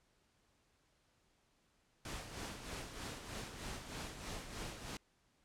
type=noise with tremolo; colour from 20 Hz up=pink; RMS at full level=-44 dBFS; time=2.05-4.97 s; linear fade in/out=2 ms; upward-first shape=sine; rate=3.2 Hz; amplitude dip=55%; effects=pink hiss -75 dBFS RMS until 5.44 s + low-pass 9000 Hz 12 dB/octave